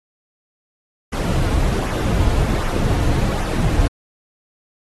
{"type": "noise with flanger", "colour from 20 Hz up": "brown", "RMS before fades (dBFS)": -18, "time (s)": [1.12, 3.88], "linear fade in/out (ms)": 10, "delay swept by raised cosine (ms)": [0.23, 5.33], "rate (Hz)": 1.3, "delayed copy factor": -0.55, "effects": ["AAC 32 kbps"]}